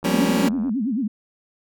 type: click train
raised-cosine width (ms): 1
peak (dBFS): -26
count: 58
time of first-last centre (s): 0.03-0.694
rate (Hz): 85.9
type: chord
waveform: sawtooth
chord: G half-diminished seventh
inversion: third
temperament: just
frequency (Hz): 176.4 / 196 / 235.2 / 282.2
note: F3 / G3 / Bb3 / Db4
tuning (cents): +18 / 0 / +16 / +31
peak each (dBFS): -20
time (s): 0.04-0.49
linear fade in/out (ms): 10
type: tone with vibrato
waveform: sine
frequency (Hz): 240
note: B3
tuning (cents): -49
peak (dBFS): -20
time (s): 0.09-1.08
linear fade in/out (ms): 10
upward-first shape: sine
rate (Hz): 9.1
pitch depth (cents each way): 280
effects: none